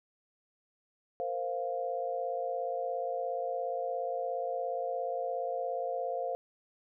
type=chord; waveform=sine; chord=Bb suspended second; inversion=none; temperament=equal; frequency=466.2 / 523.3 / 698.5 Hz; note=Bb4 / C5 / F5; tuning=0 / 0 / 0 cents; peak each=-39 / -35 / -35 dBFS; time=1.2-6.35 s; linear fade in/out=0 ms; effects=none